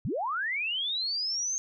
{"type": "linear sweep", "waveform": "sine", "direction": "up", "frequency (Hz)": [84.2, 6450], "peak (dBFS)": -28, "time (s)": [0.05, 1.58], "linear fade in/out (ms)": 0, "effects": []}